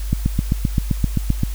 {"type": "click train", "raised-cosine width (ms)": 5, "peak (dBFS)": -4, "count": 11, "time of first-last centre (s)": [0.13, 1.434], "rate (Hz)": 7.67, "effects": ["added 50 Hz sine -22 dBFS peak until 1.54 s", "white hiss -39 dBFS RMS until 1.54 s"]}